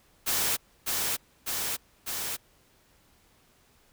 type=noise with echo; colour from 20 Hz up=white; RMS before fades=-27 dBFS; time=0.26-0.57 s; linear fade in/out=20 ms; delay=600 ms; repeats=3; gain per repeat=-2 dB; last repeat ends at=2.37 s; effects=pink hiss -63 dBFS RMS until 3.92 s